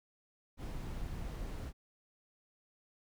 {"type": "noise", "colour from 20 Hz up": "brown", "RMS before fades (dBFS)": -41, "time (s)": [0.57, 1.73], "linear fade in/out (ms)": 50, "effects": []}